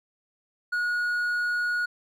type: tone with hard clipping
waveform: sine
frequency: 1450 Hz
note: F#6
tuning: 35 cents flat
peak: -25 dBFS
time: 0.72-1.86 s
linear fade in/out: 10 ms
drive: 3 dB
effects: none